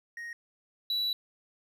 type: tone pair in turn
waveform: triangle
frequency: 1870 / 3937 Hz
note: A#6 / B7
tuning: +5 / -6 cents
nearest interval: octave + minor second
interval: 1289 cents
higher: second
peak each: -36 / -26 dBFS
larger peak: second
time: 0.17-0.33 / 0.9-1.13 s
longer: second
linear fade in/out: 2 ms
effects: none